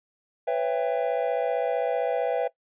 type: chord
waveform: triangle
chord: C# half-diminished seventh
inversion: third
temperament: just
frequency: 498.9 / 554.4 / 665.2 / 798.3 Hz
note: B4 / C#5 / E5 / G5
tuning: +17 / 0 / +16 / +31 cents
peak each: -25 / -28 / -26 / -29 dBFS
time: 0.47-2.48 s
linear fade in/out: 10 ms
effects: noise-tail reverb RT60 0.1 s tail -19 dB re dry + resampled to 8000 Hz